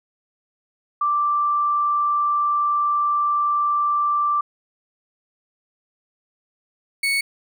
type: tone pair in turn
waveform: sine / 35% pulse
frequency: 1174.7 / 2218 Hz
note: D6 / C#7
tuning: 0 / 0 cents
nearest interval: major seventh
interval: 1100 cents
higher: second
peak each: -17 dBFS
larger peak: neither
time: 1.01-4.41 / 7.03-7.21 s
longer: first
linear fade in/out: 5 ms
effects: none